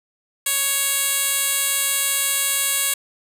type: tone with band-pass filter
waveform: 10% pulse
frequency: 554.4 Hz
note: C#5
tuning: in tune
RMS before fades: -21 dBFS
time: 0.46-2.94 s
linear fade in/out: 5 ms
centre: 11000 Hz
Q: 1.1
effects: none